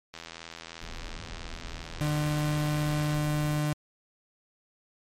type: click train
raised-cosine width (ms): 0.2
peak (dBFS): -23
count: 250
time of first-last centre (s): 0.14-3.144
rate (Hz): 82.9
type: noise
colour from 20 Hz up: brown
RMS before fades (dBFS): -41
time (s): 0.81-3.6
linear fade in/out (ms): 10
type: tone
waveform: 35% pulse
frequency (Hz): 150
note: D3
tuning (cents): +37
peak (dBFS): -24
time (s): 2.01-3.73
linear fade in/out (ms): 0
effects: MP3 64 kbps